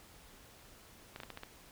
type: clicks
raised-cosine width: 0.3 ms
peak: -28 dBFS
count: 6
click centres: 1.161 / 1.202 / 1.234 / 1.303 / 1.374 / 1.434 s
effects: pink hiss -58 dBFS RMS until 1.71 s